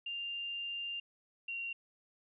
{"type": "tone pair in turn", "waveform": "sine", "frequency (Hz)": [2794, 2757], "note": ["F7", "F7"], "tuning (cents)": [0, -23], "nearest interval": "unison", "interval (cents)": 23, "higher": "first", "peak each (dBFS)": [-37, -37], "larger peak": "neither", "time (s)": [[0.06, 1], [1.48, 1.73]], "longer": "first", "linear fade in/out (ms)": 5, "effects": []}